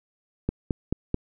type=click train; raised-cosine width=3 ms; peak=-11 dBFS; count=4; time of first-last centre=0.49-1.144 s; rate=4.59 Hz; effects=none